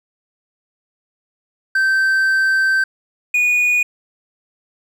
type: tone pair in turn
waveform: triangle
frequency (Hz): 1554 / 2459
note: G6 / D#7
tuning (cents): -16 / -21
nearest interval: minor sixth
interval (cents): 795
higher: second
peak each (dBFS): -11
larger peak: neither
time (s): 1.75-2.84 / 3.34-3.83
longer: first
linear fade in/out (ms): 5
effects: none